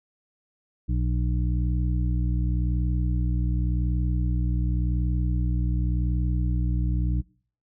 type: harmonic tone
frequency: 60.9 Hz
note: B1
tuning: 24 cents flat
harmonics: 1 / 2 / 3 / 5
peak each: -23 / -28 / -32 / -36 dBFS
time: 0.88-7.22 s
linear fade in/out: 20 ms
effects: noise-tail reverb RT60 0.5 s tail -24 dB re dry